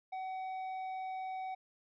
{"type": "tone with tanh clipping", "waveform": "sine", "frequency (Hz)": 754, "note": "F#5", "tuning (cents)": 32, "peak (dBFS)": -39, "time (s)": [0.12, 1.55], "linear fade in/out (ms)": 10, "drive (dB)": 7, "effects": []}